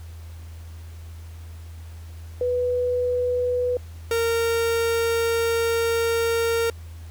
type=tone pair in turn; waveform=sine / 45% pulse; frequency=493.9 / 461.3 Hz; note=B4 / A#4; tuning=0 / -18 cents; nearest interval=minor second; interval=118 cents; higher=first; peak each=-20 dBFS; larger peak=neither; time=2.41-3.77 / 4.11-6.7 s; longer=second; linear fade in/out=2 ms; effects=added 82 Hz sine -36 dBFS peak until 7.1 s + pink hiss -52 dBFS RMS until 7.1 s